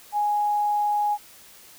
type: tone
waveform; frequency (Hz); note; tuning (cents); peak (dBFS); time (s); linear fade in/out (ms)
sine; 830.6; G#5; 0; -20; 0.12-1.18; 50
effects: white hiss -49 dBFS RMS until 1.78 s